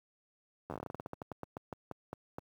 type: slowing click train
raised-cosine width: 1 ms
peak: -26 dBFS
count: 22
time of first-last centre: 0.7-2.385 s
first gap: 11 ms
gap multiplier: 1.17
effects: high-pass 80 Hz 12 dB/octave + 10-bit